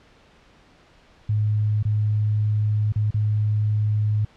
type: tone with dropouts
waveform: sine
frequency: 106 Hz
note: G#2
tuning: 36 cents sharp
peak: -18 dBFS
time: 1.29-4.25 s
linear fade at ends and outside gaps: 5 ms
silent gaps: 1.828-1.851 / 2.923-2.958 / 3.107-3.142 s
effects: pink hiss -54 dBFS RMS until 4.36 s + low-pass 4000 Hz 12 dB/octave